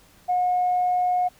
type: tone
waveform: sine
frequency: 723 Hz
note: F#5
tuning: 40 cents flat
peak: -18 dBFS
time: 0.28-1.29 s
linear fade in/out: 20 ms
effects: tanh soft clip ceiling -14 dBFS + pink hiss -55 dBFS RMS until 1.39 s